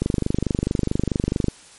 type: click train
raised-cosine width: 3 ms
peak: -7 dBFS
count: 37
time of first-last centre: 0.02-1.483 s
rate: 24.6 Hz
effects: white hiss -47 dBFS RMS until 1.78 s + MP3 48 kbps